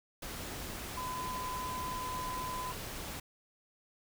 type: tone in noise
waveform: sine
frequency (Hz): 1011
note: B5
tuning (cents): +40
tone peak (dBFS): -37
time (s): 0.97-2.72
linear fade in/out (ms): 5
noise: pink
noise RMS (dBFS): -42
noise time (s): 0.22-3.2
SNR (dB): +2
effects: none